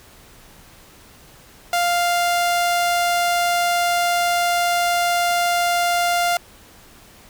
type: tone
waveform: sawtooth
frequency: 698.5 Hz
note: F5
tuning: in tune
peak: -13 dBFS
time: 1.73-6.37 s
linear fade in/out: 2 ms
effects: pink hiss -47 dBFS RMS until 7.29 s